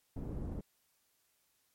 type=low-pass noise; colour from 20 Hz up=pink; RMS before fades=-40 dBFS; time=0.16-0.61 s; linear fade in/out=5 ms; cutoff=350 Hz; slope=12 dB/octave; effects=white hiss -75 dBFS RMS until 1.74 s + MP3 64 kbps